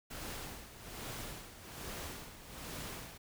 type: noise with tremolo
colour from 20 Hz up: pink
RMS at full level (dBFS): -43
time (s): 0.1-3.18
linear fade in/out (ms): 10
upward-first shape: sine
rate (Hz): 1.2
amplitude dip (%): 70
effects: none